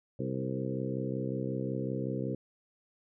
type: harmonic tone with a mistuned harmonic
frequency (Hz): 65.41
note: C2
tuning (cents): 0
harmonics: 2 / 3 / 4 / 5 / 6 / 7 / 8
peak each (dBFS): -36 / -38 / -39 / -40 / -41 / -41 / -42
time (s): 0.19-2.35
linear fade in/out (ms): 5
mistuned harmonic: 7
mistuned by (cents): +24
effects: none